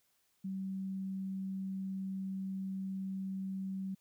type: tone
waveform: sine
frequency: 191.5 Hz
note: G3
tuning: 40 cents flat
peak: -36 dBFS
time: 0.44-3.95 s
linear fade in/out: 10 ms
effects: white hiss -75 dBFS RMS until 4 s